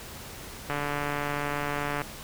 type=click train; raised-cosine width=0.5 ms; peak=-15 dBFS; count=192; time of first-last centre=0.7-2.017 s; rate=145 Hz; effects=pink hiss -42 dBFS RMS until 2.23 s